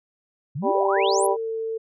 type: exponential sweep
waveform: sine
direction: up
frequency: 123.5 to 11850 Hz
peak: -26 dBFS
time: 0.55-1.27 s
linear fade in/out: 10 ms
type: harmonic tone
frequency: 196 Hz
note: G3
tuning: in tune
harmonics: 2 / 3 / 4 / 5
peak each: -22 / -24 / -25 / -26 dBFS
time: 0.62-1.37 s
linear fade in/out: 50 ms
type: tone with pitch glide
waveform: sine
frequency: 452.7 to 447.8 Hz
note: A4 to A4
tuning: +49 to +30 cents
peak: -25 dBFS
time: 0.96-1.78 s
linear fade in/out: 10 ms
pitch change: -19 cents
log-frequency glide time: 1.34-1.49 s
effects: none